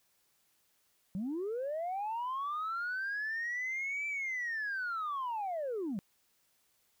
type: linear two-way sweep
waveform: sine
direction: up then down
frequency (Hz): 175.3 to 2338 to 175.3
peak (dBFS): -32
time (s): 1.15-5.99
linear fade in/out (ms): 0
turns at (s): 4.07
effects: tanh soft clip ceiling -31 dBFS + white hiss -73 dBFS RMS until 7 s